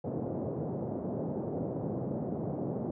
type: band-pass noise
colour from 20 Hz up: pink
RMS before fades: -35 dBFS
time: 0.04-2.91 s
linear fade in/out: 5 ms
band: 120 to 630 Hz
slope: 24 dB/octave
effects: none